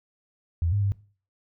sine tone with pitch steps, 84.3 / 101.5 / 99.6 Hz, E2 / G#2 / G2, +39 / -39 / +28 cents, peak -21 dBFS, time 0.62-0.92 s, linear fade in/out 0 ms, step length 100 ms, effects noise-tail reverb RT60 0.4 s tail -20 dB re dry

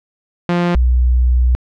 sawtooth / sine tone pair in turn, 174.61 / 61.73 Hz, F3 / B1, 0 / 0 cents, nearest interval octave + tritone, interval 1800 cents, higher first, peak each -9 dBFS, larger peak neither, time 0.49-0.75 / 0.75-1.55 s, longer second, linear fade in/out 0 ms, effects low-pass 3000 Hz 12 dB/octave

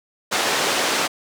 pink band-pass noise, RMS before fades -21 dBFS, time 0.31-1.08 s, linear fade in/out 20 ms, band 430 to 7400 Hz, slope 12 dB/octave, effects none

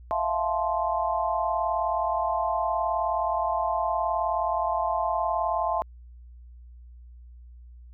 sine chord, F major seventh, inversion third, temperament equal with one note detuned, 659.3 / 698.5 / 872.4 / 1046.5 Hz, E5 / F5 / A5 / C6, 0 / 0 / -15 / 0 cents, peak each -29 dBFS, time 0.11-5.82 s, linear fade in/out 0 ms, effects added 60 Hz sine -44 dBFS peak until 7.93 s

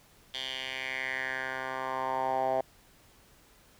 10% pulse tone with band-pass filter sweep, 131.2 Hz, C3, 5 cents sharp, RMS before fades -33 dBFS, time 0.34-2.61 s, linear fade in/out 2 ms, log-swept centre 3400 to 680 Hz, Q 4, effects pink hiss -60 dBFS RMS until 3.79 s

